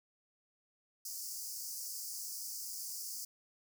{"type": "high-pass noise", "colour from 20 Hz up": "pink", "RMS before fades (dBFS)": -43, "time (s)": [1.05, 3.25], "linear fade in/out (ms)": 5, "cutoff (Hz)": 4700, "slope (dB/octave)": 96, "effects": []}